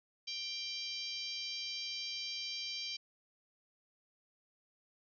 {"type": "harmonic tone", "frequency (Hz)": 787, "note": "G5", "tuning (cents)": 7, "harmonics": [3, 4, 5, 6, 7, 8], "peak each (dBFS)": [-47, -44, -47, -43, -47, -54], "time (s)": [0.27, 2.97], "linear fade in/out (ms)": 10, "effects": []}